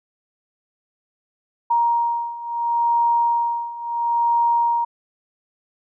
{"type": "beating tone pair", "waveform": "sine", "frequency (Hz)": [939, 939.73], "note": ["A#5", "A#5"], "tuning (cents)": [12, 14], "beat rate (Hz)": 0.73, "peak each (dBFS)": [-22, -19], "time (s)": [1.7, 4.85], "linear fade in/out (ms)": 10, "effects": []}